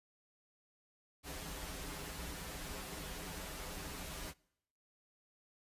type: noise with comb filter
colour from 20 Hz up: pink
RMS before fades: -45 dBFS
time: 1.23-4.34 s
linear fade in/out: 50 ms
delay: 8.7 ms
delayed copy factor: -0.95
effects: noise-tail reverb RT60 0.8 s tail -25 dB re dry + resampled to 32000 Hz